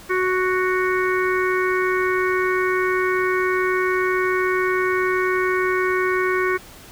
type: harmonic tone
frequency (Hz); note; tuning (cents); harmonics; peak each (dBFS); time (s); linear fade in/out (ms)
370; F#4; 0; 1 / 3 / 4 / 5 / 6; -20 / -25 / -26 / -27 / -28; 0.09-6.58; 20
effects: pink hiss -43 dBFS RMS until 6.91 s